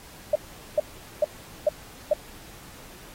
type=tone bursts; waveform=sine; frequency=605 Hz; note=D#5; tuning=49 cents flat; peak=-16 dBFS; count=5; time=0.33-2.135 s; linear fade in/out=5 ms; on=25 ms; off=420 ms; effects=pink hiss -47 dBFS RMS until 3.14 s + AAC 48 kbps